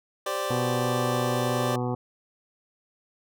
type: chord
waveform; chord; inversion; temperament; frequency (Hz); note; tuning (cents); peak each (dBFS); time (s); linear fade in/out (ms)
25% pulse; G suspended fourth; none; equal; 392 / 523.3 / 587.3; G4 / C5 / D5; 0 / 0 / 0; -31 / -29 / -26; 0.26-1.76; 5
type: harmonic tone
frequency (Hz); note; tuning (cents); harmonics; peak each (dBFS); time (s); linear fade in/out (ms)
123.5; B2; 0; 1 / 2 / 3 / 4 / 6 / 7 / 8 / 9 / 10; -29 / -31 / -34 / -34 / -36 / -38 / -44 / -41 / -47; 0.5-1.95; 5
effects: none